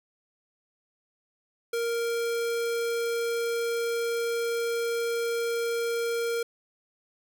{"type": "tone", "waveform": "square", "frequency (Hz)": 466.2, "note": "A#4", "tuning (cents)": 0, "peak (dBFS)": -27, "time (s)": [1.73, 6.43], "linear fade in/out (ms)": 5, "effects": []}